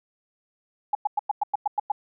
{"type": "tone bursts", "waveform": "sine", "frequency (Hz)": 830.6, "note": "G#5", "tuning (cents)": 0, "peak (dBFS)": -19, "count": 9, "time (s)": [0.93, 1.919], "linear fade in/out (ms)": 5, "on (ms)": 21, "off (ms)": 100, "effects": []}